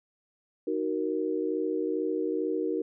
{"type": "chord", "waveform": "sine", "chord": "D# minor", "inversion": "none", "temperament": "just", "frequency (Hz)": [311.1, 373.4, 466.7], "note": ["D#4", "F#4", "A#4"], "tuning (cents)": [0, 16, 2], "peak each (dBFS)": -31, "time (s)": [0.67, 2.82], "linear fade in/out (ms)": 5, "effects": []}